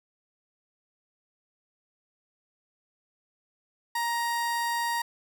30% pulse tone, 939 Hz, A#5, 12 cents sharp, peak -24 dBFS, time 3.95-5.02 s, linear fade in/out 5 ms, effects none

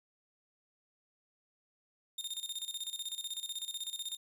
sawtooth tone with tremolo, 3656 Hz, A#7, 34 cents flat, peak -33 dBFS, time 2.18-4.17 s, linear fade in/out 5 ms, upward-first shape square, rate 16 Hz, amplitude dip 75%, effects none

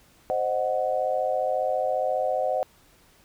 sine chord, C diminished, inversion none, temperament equal with one note detuned, 523.3 / 618 / 740 Hz, C5 / Eb5 / Gb5, 0 / -12 / 0 cents, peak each -27 dBFS, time 0.3-2.63 s, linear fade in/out 0 ms, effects pink hiss -58 dBFS RMS until 3.24 s

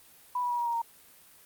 sine tone with pitch steps, 987.8 / 975.3 / 963 / 950.9 / 938.8 / 927 Hz, B5 / B5 / B5 / A#5 / A#5 / A#5, 0 / -22 / -44 / +34 / +12 / -10 cents, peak -27 dBFS, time 0.35-0.818 s, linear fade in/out 5 ms, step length 78 ms, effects white hiss -56 dBFS RMS until 1.45 s + Opus 32 kbps

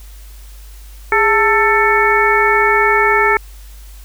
harmonic tone with a mistuned harmonic, 443 Hz, A4, 12 cents sharp, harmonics 1 / 2 / 3 / 4 / 5, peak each -16 / -16 / -16 / -16 / -16 dBFS, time 1.12-3.37 s, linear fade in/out 2 ms, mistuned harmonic 1, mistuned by -120 cents, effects added 50 Hz sine -33 dBFS peak until 4.04 s + white hiss -45 dBFS RMS until 4.04 s

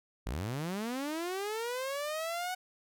sawtooth linear sweep, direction up, 46.25 to 745 Hz, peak -30 dBFS, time 0.26-2.55 s, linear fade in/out 10 ms, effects none

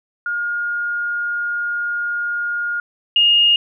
sine tone pair in turn, 1423 / 2846 Hz, F6 / F7, +32 / +32 cents, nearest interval octave, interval 1200 cents, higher second, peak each -19 / -10 dBFS, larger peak second, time 0.26-2.8 / 3.16-3.56 s, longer first, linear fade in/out 2 ms, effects none

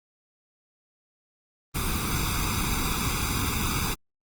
pink noise with comb filter, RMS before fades -27 dBFS, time 1.74-3.95 s, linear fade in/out 20 ms, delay 0.82 ms, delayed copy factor +0.95, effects Opus 24 kbps

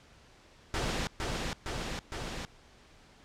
pink noise with echo, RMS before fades -32 dBFS, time 0.74-1.07 s, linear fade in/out 0 ms, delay 460 ms, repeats 3, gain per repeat -2 dB, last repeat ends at 2.45 s, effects pink hiss -58 dBFS RMS until 3.24 s + low-pass 6000 Hz 12 dB/octave

